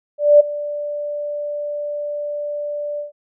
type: tone with ADSR envelope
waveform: sine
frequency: 587.3 Hz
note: D5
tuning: in tune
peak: -4 dBFS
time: 0.18-3.12 s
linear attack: 220 ms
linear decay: 13 ms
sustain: -18 dB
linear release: 130 ms
effects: none